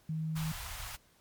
sine tone, 158.3 Hz, D#3, 30 cents sharp, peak -32 dBFS, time 0.09-0.52 s, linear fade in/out 5 ms
pink band-stop noise, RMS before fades -42 dBFS, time 0.35-0.97 s, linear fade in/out 20 ms, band 110 to 770 Hz, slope 24 dB/octave
effects pink hiss -66 dBFS RMS until 1.2 s + MP3 96 kbps

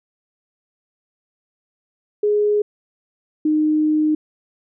sine tone pair in turn, 416.8 / 306.9 Hz, G#4 / D#4, +6 / -24 cents, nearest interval perfect fourth, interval 530 cents, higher first, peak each -14 dBFS, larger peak neither, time 2.23-2.62 / 3.45-4.15 s, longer second, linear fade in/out 5 ms, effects none

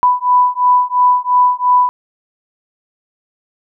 sine beating tone pair, 991 / 993.9 Hz, B5 / B5, +6 / +11 cents, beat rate 2.9 Hz, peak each -12 dBFS, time 0.03-1.89 s, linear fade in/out 0 ms, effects none

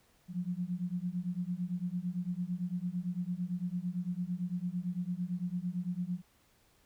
sine beating tone pair, 173.9 / 182.8 Hz, F3 / F#3, -7 / -21 cents, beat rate 8.9 Hz, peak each -36 / -36 dBFS, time 0.28-6.22 s, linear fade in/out 50 ms, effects pink hiss -68 dBFS RMS until 6.85 s

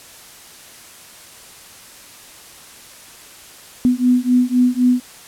sine beating tone pair, 246.9 / 250.8 Hz, B3 / B3, 0 / +27 cents, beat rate 3.9 Hz, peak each -15 dBFS, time 3.85-5 s, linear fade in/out 0 ms, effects white hiss -41 dBFS RMS until 5.27 s + low-pass 12000 Hz 12 dB/octave

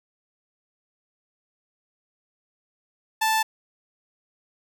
sawtooth tone, 880 Hz, A5, in tune, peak -16 dBFS, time 3.21-3.43 s, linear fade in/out 10 ms, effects none

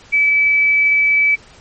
sine tone, 2300 Hz, D7, 37 cents flat, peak -10 dBFS, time 0.12-1.36 s, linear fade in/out 20 ms, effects pink hiss -44 dBFS RMS until 1.6 s + MP3 32 kbps

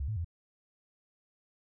sine tone with pitch steps, 69.4 / 108.5 / 84.5 Hz, C#2 / A2 / E2, +3 / -24 / +43 cents, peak -31 dBFS, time 0-0.246 s, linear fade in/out 5 ms, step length 82 ms, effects none

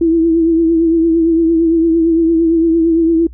sine tone with vibrato, 329.6 Hz, E4, in tune, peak -8 dBFS, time 0.01-3.27 s, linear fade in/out 5 ms, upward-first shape triangle, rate 8.8 Hz, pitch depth 49 cents each way, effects noise-tail reverb RT60 0.1 s tail -24 dB re dry + added 60 Hz sine -31 dBFS peak until 3.33 s

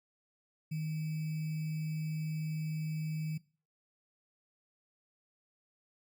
sine tone with sample-and-hold, 156.5 Hz, D#3, 10 cents sharp, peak -33 dBFS, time 0.71-3.38 s, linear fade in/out 10 ms, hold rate 2450 Hz, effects noise-tail reverb RT60 0.4 s tail -21 dB re dry

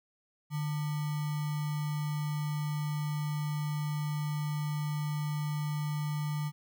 sine tone with sample-and-hold, 150 Hz, D3, 37 cents sharp, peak -30 dBFS, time 0.5-6.52 s, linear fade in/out 50 ms, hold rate 1050 Hz, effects none

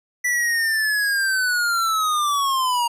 square linear sweep, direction down, 1975.5 to 935 Hz, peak -19 dBFS, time 0.24-2.88 s, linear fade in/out 10 ms, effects resampled to 32000 Hz

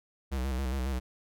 square tone with vibrato, 65.41 Hz, C2, in tune, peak -30 dBFS, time 0.31-1 s, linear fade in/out 20 ms, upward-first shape square, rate 7.3 Hz, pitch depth 65 cents each way, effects none

